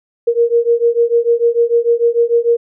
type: beating tone pair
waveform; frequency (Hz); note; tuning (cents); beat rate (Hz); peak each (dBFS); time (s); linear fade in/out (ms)
sine; 466.2 / 472.9; A#4 / A#4; 0 / +25; 6.7; -13 / -13; 0.27-2.57; 10
effects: none